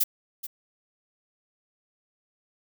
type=noise with echo; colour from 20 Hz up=violet; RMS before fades=-22 dBFS; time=0-0.04 s; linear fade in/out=10 ms; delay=430 ms; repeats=1; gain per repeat=-13 dB; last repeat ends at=0.47 s; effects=none